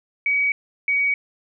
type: tone pair in turn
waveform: sine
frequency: 2266 / 2257 Hz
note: C#7 / C#7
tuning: +37 / +31 cents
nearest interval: unison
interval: 6 cents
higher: first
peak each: -17 dBFS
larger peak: neither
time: 0.26-0.52 / 0.88-1.14 s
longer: neither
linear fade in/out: 2 ms
effects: none